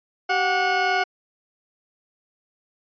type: tone pair together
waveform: 20% pulse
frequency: 385.3 / 729 Hz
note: G4 / F#5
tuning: -30 / -26 cents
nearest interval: major seventh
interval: 1104 cents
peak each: -21 / -15 dBFS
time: 0.29-1.04 s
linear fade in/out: 10 ms
effects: resampled to 11025 Hz